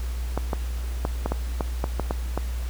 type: clicks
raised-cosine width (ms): 1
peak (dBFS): -11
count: 10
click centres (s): 0.376 / 0.532 / 1.051 / 1.26 / 1.32 / 1.608 / 1.841 / 1.997 / 2.109 / 2.376
effects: added 60 Hz sine -26 dBFS peak until 2.69 s + pink hiss -43 dBFS RMS until 2.69 s